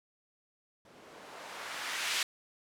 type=noise with low-pass filter sweep; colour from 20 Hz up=violet; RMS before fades=-39 dBFS; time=0.85-2.23 s; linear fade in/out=2 ms; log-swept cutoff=320 to 2800 Hz; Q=0.86; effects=none